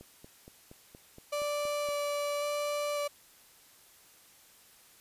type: click train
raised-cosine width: 2 ms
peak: -36 dBFS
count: 9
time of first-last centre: 0.01-1.888 s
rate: 4.26 Hz
type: tone with vibrato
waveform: 35% pulse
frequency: 583 Hz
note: D5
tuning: 13 cents flat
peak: -29 dBFS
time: 1.32-3.08 s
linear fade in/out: 10 ms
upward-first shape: square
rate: 0.91 Hz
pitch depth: 8 cents each way
effects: white hiss -59 dBFS RMS until 5 s + resampled to 32000 Hz